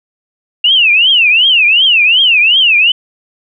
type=tone with vibrato; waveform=sine; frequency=2778 Hz; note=F7; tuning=10 cents flat; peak=-5 dBFS; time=0.64-2.92 s; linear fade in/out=5 ms; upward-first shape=triangle; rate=2.7 Hz; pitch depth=290 cents each way; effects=none